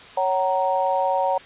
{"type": "chord", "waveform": "sine", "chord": "F# major", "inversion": "second", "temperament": "equal with one note detuned", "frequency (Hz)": [554.4, 755.1, 932.3], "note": ["C#5", "F#5", "A#5"], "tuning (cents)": [0, 35, 0], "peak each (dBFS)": -23, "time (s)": [0.17, 1.38], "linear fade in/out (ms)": 5, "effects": ["white hiss -43 dBFS RMS until 1.45 s", "resampled to 8000 Hz"]}